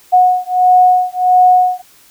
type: beating tone pair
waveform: sine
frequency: 730 / 731.5 Hz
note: F#5 / F#5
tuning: -24 / -20 cents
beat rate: 1.5 Hz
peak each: -10 dBFS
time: 0.12-1.82 s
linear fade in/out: 20 ms
effects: white hiss -46 dBFS RMS until 2.1 s